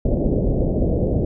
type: low-pass noise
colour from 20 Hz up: pink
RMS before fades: -19 dBFS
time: 0.05-1.25 s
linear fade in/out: 5 ms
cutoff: 610 Hz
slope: 48 dB/octave
effects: none